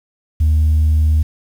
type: tone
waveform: sine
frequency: 77.4 Hz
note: D#2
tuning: 9 cents flat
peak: -8 dBFS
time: 0.4-1.23 s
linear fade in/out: 10 ms
effects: tanh soft clip ceiling -8 dBFS + 7-bit